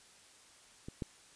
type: clicks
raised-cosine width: 3 ms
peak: -30 / -23 dBFS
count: 2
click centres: 0.885 / 1.022 s
effects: white hiss -60 dBFS RMS until 1.35 s + resampled to 22050 Hz